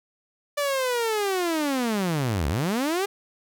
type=linear two-way sweep; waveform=sawtooth; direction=down then up; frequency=587.3 to 65.41 to 410.9 Hz; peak=-19 dBFS; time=0.57-3.06 s; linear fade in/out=10 ms; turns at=2.48 s; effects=none